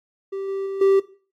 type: tone with level steps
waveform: triangle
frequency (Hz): 390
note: G4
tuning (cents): -9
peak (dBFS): -24 / -22 / -24 / -11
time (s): 0.32-1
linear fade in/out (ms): 10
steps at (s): 0.48 / 0.66 / 0.81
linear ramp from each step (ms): 5
effects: noise-tail reverb RT60 0.4 s tail -17 dB re dry + AAC 48 kbps